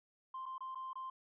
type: tone with dropouts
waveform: sine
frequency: 1046.5 Hz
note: C6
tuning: in tune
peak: -40 dBFS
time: 0.34-1.1 s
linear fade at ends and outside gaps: 5 ms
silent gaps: 0.457-0.461 / 0.581-0.606 / 0.748-0.755 / 0.932-0.955 s
effects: tanh soft clip ceiling -38 dBFS